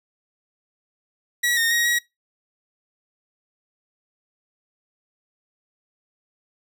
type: tone with pitch steps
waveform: sawtooth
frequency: 1925 / 1840 / 1887 / 1909 Hz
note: B6 / A#6 / A#6 / A#6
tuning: -45 / -23 / +21 / +41 cents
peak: -15 dBFS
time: 1.43-1.99 s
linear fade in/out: 10 ms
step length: 140 ms
effects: noise-tail reverb RT60 0.2 s tail -24 dB re dry